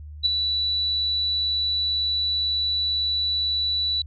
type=tone with ADSR envelope; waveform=sine; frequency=3951 Hz; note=B7; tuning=in tune; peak=-14 dBFS; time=0.23-4.02 s; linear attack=29 ms; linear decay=9 ms; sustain=-7 dB; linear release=4 ms; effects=added 75 Hz sine -36 dBFS peak until 4.06 s